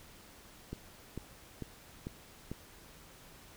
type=click train; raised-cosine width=3 ms; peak=-26 dBFS; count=5; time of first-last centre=0.73-2.516 s; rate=2.24 Hz; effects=pink hiss -56 dBFS RMS until 3.56 s